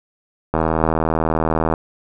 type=click train; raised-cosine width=1 ms; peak=-3 dBFS; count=97; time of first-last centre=0.54-1.739 s; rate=80.1 Hz; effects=none